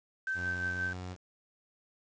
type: tone with tremolo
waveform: sine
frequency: 1548 Hz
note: G6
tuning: 22 cents flat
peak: -30 dBFS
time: 0.27-0.93 s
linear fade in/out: 2 ms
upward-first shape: sine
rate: 5.7 Hz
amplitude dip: 45%
type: tone with pitch glide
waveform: sawtooth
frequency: 90 to 91.15 Hz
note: F#2 to F#2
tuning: -47 to -25 cents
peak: -35 dBFS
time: 0.34-1.17 s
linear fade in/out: 50 ms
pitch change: +22 cents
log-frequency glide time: 0.64-0.95 s
effects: resampled to 16000 Hz + 9-bit